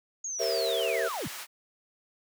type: linear sweep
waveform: sine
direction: down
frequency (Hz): 6710 to 73.42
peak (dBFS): -32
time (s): 0.24-1.28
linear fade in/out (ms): 5
type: high-pass noise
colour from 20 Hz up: pink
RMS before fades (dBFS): -40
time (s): 0.38-1.47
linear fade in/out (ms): 50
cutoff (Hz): 1100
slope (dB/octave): 12
type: chord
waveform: sine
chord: G diminished seventh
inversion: none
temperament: equal with one note detuned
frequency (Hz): 392 / 466.2 / 542.3 / 659.3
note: G4 / Bb4 / Db5 / Fb5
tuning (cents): 0 / 0 / -38 / 0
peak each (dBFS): -35 / -31 / -33 / -31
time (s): 0.39-1.09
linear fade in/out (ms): 20
effects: none